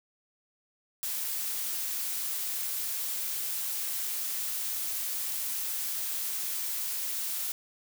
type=noise; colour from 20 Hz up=blue; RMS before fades=-33 dBFS; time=1.03-7.52 s; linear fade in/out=0 ms; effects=none